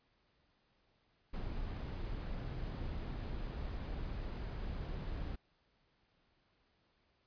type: noise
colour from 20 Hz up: brown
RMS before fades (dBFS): -41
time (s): 1.33-5.36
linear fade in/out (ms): 10
effects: pink hiss -75 dBFS RMS until 7.26 s + resampled to 11025 Hz